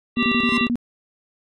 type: harmonic tone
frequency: 392 Hz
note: G4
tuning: in tune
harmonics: 1 / 3 / 5 / 7 / 9 / 10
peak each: -30 / -26 / -28 / -22 / -33 / -30 dBFS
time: 0.16-0.69 s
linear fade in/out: 50 ms
type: tone bursts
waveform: sine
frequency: 240 Hz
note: B3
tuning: 49 cents flat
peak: -18 dBFS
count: 7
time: 0.17-0.756 s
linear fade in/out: 0 ms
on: 58 ms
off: 30 ms
type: tone with exponential growth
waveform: 30% pulse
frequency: 1045 Hz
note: C6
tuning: 2 cents flat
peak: -22 dBFS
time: 0.34-0.57 s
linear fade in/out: 1 ms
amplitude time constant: 49 ms
effects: resampled to 24000 Hz